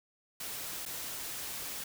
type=noise with dropouts; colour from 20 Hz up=white; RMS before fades=-40 dBFS; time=0.4-1.84 s; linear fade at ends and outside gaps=5 ms; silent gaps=0.854-0.86 s; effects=none